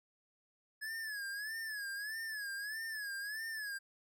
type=tone with vibrato; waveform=square; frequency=1700 Hz; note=G#6; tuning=40 cents sharp; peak=-40 dBFS; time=0.81-3.79 s; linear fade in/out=20 ms; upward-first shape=sine; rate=1.6 Hz; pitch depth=110 cents each way; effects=none